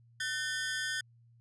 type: ring-modulated tone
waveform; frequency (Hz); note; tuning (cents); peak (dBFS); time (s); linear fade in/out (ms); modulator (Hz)
sawtooth; 1658; G#6; -3; -26; 0.2-1.01; 5; 143
effects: added 117 Hz sine -59 dBFS peak until 1.4 s + resampled to 22050 Hz